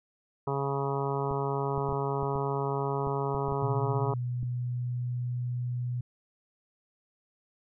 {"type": "harmonic tone", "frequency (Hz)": 138.59, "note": "C#3", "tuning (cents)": 0, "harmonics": [1, 2, 3, 4, 5, 6, 7, 8, 9], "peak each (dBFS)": [-32, -41, -32, -42, -39, -39, -36, -41, -41], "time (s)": [0.47, 4.14], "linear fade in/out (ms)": 5}
{"type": "clicks", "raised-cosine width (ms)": 5, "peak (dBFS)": -26, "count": 11, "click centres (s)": [1.312, 1.779, 1.891, 1.926, 2.23, 2.357, 3.072, 3.348, 3.485, 3.522, 4.43]}
{"type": "tone", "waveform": "sine", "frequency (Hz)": 122.9, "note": "B2", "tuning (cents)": -8, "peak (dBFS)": -29, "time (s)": [3.62, 6.01], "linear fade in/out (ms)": 5}
{"effects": []}